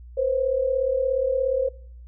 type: tone pair together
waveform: sine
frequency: 493.9 / 530.9 Hz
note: B4 / C5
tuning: 0 / +25 cents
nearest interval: minor second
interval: 125 cents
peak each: -25 / -21 dBFS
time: 0.17-1.69 s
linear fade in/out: 10 ms
effects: noise-tail reverb RT60 0.6 s tail -24 dB re dry + added 60 Hz sine -40 dBFS peak until 2.07 s